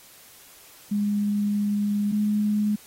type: tone pair in turn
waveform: sine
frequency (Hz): 205.7 / 209.5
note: G#3 / G#3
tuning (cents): -16 / +15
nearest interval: unison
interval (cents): 31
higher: second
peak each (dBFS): -21 / -20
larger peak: second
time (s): 0.91-2.12 / 2.12-2.76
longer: first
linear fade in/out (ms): 10
effects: white hiss -50 dBFS RMS until 2.86 s + AAC 48 kbps